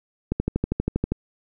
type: click train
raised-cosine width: 3 ms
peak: -9 dBFS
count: 11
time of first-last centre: 0.32-1.12 s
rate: 12.5 Hz
effects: none